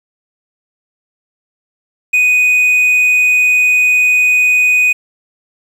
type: tone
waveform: triangle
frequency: 2489 Hz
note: D#7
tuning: in tune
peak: -6 dBFS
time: 2.13-4.93 s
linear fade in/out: 10 ms
effects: 7-bit